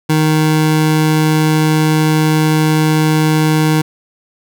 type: tone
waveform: 25% pulse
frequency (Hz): 155.56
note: D#3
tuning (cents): 0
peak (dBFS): -6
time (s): 0.09-3.82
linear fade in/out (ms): 10
effects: none